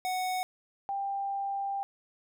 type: tone pair in turn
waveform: square / sine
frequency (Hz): 740 / 792.3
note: F#5 / G5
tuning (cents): 0 / +18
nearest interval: minor second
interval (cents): 118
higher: second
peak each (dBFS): -30 / -30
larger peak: neither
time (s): 0.05-0.43 / 0.89-1.83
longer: second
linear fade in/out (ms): 0
effects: none